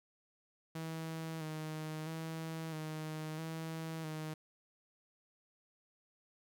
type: tone with vibrato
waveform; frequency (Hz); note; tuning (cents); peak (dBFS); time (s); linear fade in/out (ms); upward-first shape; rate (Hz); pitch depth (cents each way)
sawtooth; 158.7; D#3; +35; -36; 0.75-4.34; 5; square; 0.76; 30
effects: none